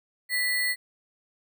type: tone with sample-and-hold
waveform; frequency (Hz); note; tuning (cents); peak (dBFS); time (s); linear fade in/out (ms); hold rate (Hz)
sine; 1975.5; B6; 0; -23; 0.29-0.76; 50; 6300
effects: none